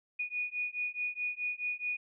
sine beating tone pair, 2461 / 2465.7 Hz, D#7 / D#7, -20 / -16 cents, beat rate 4.7 Hz, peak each -36 / -36 dBFS, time 0.19-1.97 s, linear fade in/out 10 ms, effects none

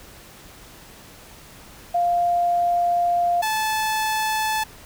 sine / sawtooth tone pair in turn, 698.5 / 869.7 Hz, F5 / A5, 0 / -20 cents, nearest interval major third, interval 380 cents, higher second, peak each -17 dBFS, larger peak neither, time 1.94-3.42 / 3.42-4.64 s, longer first, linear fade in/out 10 ms, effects pink hiss -45 dBFS RMS until 4.85 s

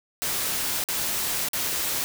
white noise with dropouts, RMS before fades -27 dBFS, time 0.22-2.04 s, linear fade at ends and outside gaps 0 ms, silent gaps 0.839-0.887 / 1.486-1.533 s, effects none

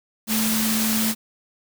sine tone in noise, 220 Hz, A3, in tune, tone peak -22 dBFS, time 0.27-1.15 s, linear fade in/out 50 ms, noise white, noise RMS -24 dBFS, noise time 0.27-1.15 s, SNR -1 dB, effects none

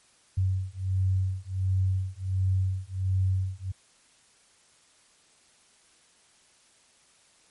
sine beating tone pair, 93.7 / 95.1 Hz, F#2 / F#2, +22 / +48 cents, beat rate 1.4 Hz, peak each -27 dBFS, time 0.37-3.72 s, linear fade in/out 10 ms, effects white hiss -61 dBFS RMS until 7.5 s + MP3 48 kbps

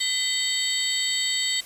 sine tone cluster, 2013 / 3112 / 3716 / 4468 / 7810 Hz, B6 / G7 / A#7 / C#8 / B8, +33 / -13 / -6 / +13 / -20 cents, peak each -29 dBFS, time 0-1.61 s, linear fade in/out 10 ms, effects white hiss -44 dBFS RMS until 1.65 s + resampled to 32000 Hz

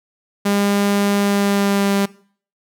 sawtooth tone with pitch glide, 201.8 to 198.91 Hz, G#3 to G3, -49 to +26 cents, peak -11 dBFS, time 0.45-2.06 s, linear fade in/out 10 ms, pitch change -25 cents, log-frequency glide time 1.19-1.92 s, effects noise-tail reverb RT60 0.5 s tail -21 dB re dry

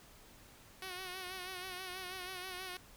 5% pulse tone with vibrato, 368.8 Hz, F#4, 6 cents flat, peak -31 dBFS, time 0.82-2.77 s, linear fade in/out 2 ms, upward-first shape sine, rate 6.2 Hz, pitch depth 50 cents each way, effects pink hiss -59 dBFS RMS until 2.96 s

